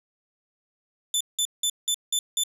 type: tone bursts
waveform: 20% pulse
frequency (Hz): 3520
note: A7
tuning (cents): 0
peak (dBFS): -16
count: 6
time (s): 1.14-2.436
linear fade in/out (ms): 2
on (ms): 66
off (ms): 180
effects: none